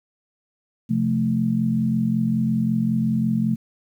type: chord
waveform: sine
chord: F major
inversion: second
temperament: equal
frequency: 130.81 / 174.61 / 220 Hz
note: C3 / F3 / A3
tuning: 0 / 0 / 0 cents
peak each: -25 / -25 / -20 dBFS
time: 0.89-3.56 s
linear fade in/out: 20 ms
effects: 9-bit